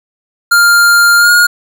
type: tone with pitch glide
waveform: square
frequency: 1400 to 1431.1 Hz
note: F6 to F6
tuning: +4 to +42 cents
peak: -5 dBFS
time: 0.51-1.47 s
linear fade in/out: 10 ms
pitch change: +38 cents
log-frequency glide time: 1.18-1.3 s
effects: 7-bit